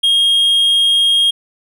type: tone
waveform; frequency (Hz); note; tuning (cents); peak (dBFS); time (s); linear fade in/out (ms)
triangle; 3248; G#7; -39; -8; 0.03-1.31; 10
effects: none